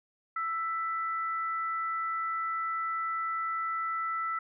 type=tone pair together; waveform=sine; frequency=1324.8 / 1985 Hz; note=E6 / B6; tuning=+8 / +8 cents; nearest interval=perfect fifth; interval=700 cents; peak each=-30 / -39 dBFS; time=0.36-4.39 s; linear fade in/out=5 ms; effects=none